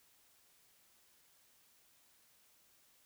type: silence
effects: white hiss -69 dBFS RMS until 3.05 s